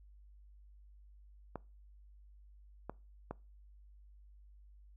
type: clicks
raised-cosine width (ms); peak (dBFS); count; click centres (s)
1; -26; 3; 1.557 / 2.896 / 3.31
effects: noise-tail reverb RT60 0.3 s tail -23 dB re dry + added 50 Hz sine -56 dBFS peak until 4.96 s